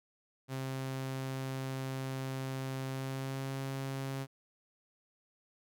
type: tone with pitch glide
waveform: sawtooth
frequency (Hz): 132.8 to 135.12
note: C3 to C#3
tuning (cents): +26 to -44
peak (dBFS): -32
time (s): 0.48-4.27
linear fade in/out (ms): 50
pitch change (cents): +30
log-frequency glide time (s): 2.88-3.54
effects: none